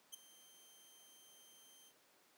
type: tone with ADSR envelope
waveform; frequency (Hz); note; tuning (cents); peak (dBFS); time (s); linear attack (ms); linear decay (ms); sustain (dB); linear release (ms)
15% pulse; 3136; G7; 0; -37; 0.12-1.93; 21; 9; -18; 54
effects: pink hiss -70 dBFS RMS until 2.37 s + high-pass 300 Hz 12 dB/octave